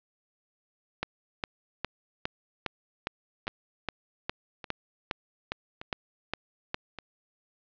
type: two click trains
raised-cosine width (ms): 0.3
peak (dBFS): -13 / -24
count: 15 / 4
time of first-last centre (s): 1.03-6.744 / 3.47-6.987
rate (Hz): 2.45 / 0.853
effects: resampled to 11025 Hz + 7-bit